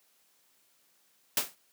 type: noise with exponential decay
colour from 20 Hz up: white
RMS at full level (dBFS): -23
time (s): 1.37-1.55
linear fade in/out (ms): 2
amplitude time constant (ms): 37
effects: white hiss -68 dBFS RMS until 1.72 s + high-pass 150 Hz 12 dB/octave